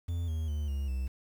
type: tone with pitch steps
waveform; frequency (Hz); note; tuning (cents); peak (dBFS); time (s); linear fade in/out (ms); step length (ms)
triangle; 85.4 / 79.68 / 74.35 / 69.37 / 64.72; F2 / D#2 / D2 / C#2 / C2; -38 / +42 / +22 / +2 / -18; -28; 0.08-1.08; 10; 200
effects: 9-bit